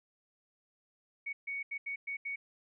sine tone bursts at uneven times, 2231 Hz, C#7, 11 cents sharp, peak -35 dBFS, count 6, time 1.26-1.33 / 1.47-1.63 / 1.71-1.78 / 1.86-1.96 / 2.07-2.17 / 2.25-2.36 s, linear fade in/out 10 ms, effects none

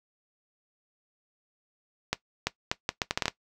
accelerating click train, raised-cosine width 0.2 ms, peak -8 dBFS, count 10, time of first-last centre 2.13-3.281 s, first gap 340 ms, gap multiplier 0.72, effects noise-tail reverb RT60 0.1 s tail -17 dB re dry

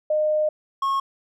sine / triangle tone pair in turn, 612 / 1090.3 Hz, D#5 / C#6, -29 / -29 cents, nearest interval minor seventh, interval 1000 cents, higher second, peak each -18 dBFS, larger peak neither, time 0.1-0.49 / 0.82-1 s, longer first, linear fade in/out 5 ms, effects none

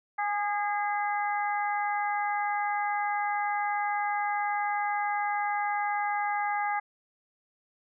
harmonic tone with a mistuned harmonic, 409 Hz, G#4, 26 cents flat, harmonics 2 / 3 / 4 / 5, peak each -28 / -35 / -36 / -36 dBFS, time 0.18-6.8 s, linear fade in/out 10 ms, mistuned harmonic 2, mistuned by +18 cents, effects none

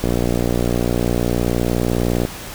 click train, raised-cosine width 2 ms, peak -5 dBFS, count 133, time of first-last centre 0.04-2.251 s, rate 59.7 Hz, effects pink hiss -32 dBFS RMS until 2.54 s

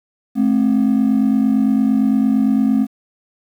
triangle ring-modulated tone, 240 Hz, B3, 49 cents flat, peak -6 dBFS, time 0.35-2.87 s, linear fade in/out 50 ms, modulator 24.4 Hz, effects tanh soft clip ceiling -6 dBFS + 8-bit

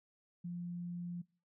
sine tone, 174.6 Hz, F3, in tune, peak -39 dBFS, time 0.44-1.22 s, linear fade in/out 10 ms, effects noise-tail reverb RT60 0.4 s tail -24 dB re dry

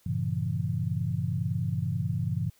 sine chord, G diminished seventh, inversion none, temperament equal with one note detuned, 98 / 116.54 / 138.59 / 167.99 Hz, G2 / Bb2 / Db3 / Fb3, 0 / 0 / 0 / +33 cents, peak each -32 dBFS, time 0.06-2.5 s, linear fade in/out 5 ms, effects white hiss -64 dBFS RMS until 2.59 s

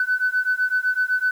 sine beating tone pair, 1500 / 1507.9 Hz, F#6 / F#6, +23 / +32 cents, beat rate 7.9 Hz, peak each -21 dBFS, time 0-1.31 s, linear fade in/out 2 ms, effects tanh soft clip ceiling -12 dBFS + 8-bit

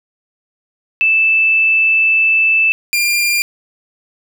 sine / sawtooth tone pair in turn, 2637 / 2396 Hz, E7 / D7, 0 / +34 cents, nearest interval major second, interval 166 cents, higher first, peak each -9 / -9 dBFS, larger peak neither, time 1.01-2.72 / 2.93-3.42 s, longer first, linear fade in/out 0 ms, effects none

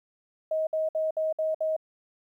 sine tone bursts, 631 Hz, D#5, 24 cents sharp, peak -24 dBFS, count 6, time 0.51-1.765 s, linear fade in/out 5 ms, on 160 ms, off 59 ms, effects 11-bit

